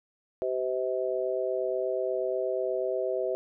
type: harmonic tone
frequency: 128.3 Hz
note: C3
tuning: 34 cents flat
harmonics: 3 / 4 / 5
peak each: -31 / -31 / -31 dBFS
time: 0.42-3.35 s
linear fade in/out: 0 ms
effects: none